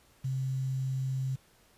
sine tone with quantisation, 132.2 Hz, C3, 18 cents sharp, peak -29 dBFS, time 0.24-1.36 s, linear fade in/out 10 ms, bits 9, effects pink hiss -63 dBFS RMS until 1.77 s + resampled to 32000 Hz

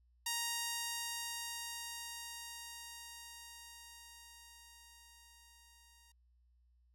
5% pulse tone with level ramp, 936 Hz, A#5, 7 cents sharp, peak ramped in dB -23 to -52 dBFS, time 0.26-6.12 s, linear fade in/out 5 ms, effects added 60 Hz sine -67 dBFS peak until 6.94 s

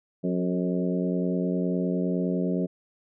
harmonic tone with a mistuned harmonic, 89.8 Hz, F2, 49 cents sharp, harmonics 2 / 3 / 4 / 5 / 6 / 7, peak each -26 / -30 / -32 / -34 / -36 / -37 dBFS, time 0.23-2.67 s, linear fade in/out 20 ms, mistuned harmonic 4, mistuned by +37 cents, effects none

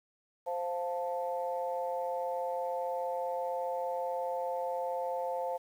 sine chord, F major, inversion second, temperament equal, 523.3 / 698.5 / 880 Hz, C5 / F5 / A5, 0 / 0 / 0 cents, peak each -34 / -37 / -37 dBFS, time 0.46-5.58 s, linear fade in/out 20 ms, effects tanh soft clip ceiling -22 dBFS + 10-bit

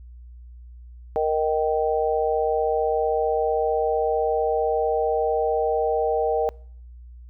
sine chord, Eb major, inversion second, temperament just, 466.7 / 622.3 / 777.8 Hz, Bb4 / Eb5 / G5, +2 / 0 / -14 cents, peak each -22 / -25 / -25 dBFS, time 1.16-6.49 s, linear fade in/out 0 ms, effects noise-tail reverb RT60 0.6 s tail -26 dB re dry + added 60 Hz sine -40 dBFS peak until 7.29 s

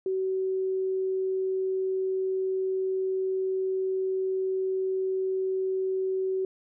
sine tone, 378.5 Hz, F#4, 39 cents sharp, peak -25 dBFS, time 0.06-6.45 s, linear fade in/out 2 ms, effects none

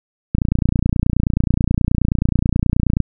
click train, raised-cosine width 5 ms, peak -3 dBFS, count 79, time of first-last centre 0.35-3.003 s, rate 29.4 Hz, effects none

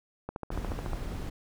click train, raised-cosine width 1 ms, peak -21 dBFS, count 10, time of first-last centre 0.29-0.933 s, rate 14 Hz
brown noise, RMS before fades -35 dBFS, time 0.51-1.3 s, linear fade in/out 10 ms
effects none

